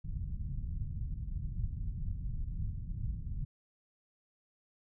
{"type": "low-pass noise", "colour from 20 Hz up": "pink", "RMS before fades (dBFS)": -37, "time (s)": [0.04, 3.45], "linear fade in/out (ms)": 10, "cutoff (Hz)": 140, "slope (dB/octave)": 24, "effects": []}